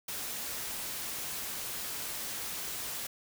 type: noise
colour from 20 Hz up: white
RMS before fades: -38 dBFS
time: 0.08-3.07 s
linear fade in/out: 5 ms
effects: none